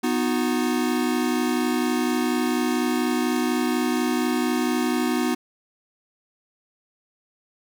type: chord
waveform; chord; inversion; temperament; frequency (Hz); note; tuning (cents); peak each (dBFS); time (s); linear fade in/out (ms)
square; B major; none; equal with one note detuned; 246.9 / 311.1 / 363; B3 / D#4 / F#4; 0 / 0 / -33; -24 / -27 / -28; 0.03-5.35; 10
effects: none